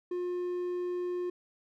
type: tone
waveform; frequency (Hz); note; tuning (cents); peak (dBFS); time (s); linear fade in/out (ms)
triangle; 356.6; F4; +36; -29; 0.11-1.3; 5
effects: none